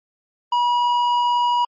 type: tone with tanh clipping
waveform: triangle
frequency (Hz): 967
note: B5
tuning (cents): -37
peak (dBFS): -17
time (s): 0.52-1.65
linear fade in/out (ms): 5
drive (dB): 12
effects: MP3 32 kbps